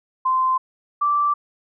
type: tone pair in turn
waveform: sine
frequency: 1037 / 1168.4 Hz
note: C6 / D6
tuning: -16 / -9 cents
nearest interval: major second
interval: 207 cents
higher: second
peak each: -16 dBFS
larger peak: neither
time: 0.25-0.58 / 1.01-1.34 s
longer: neither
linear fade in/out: 10 ms
effects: none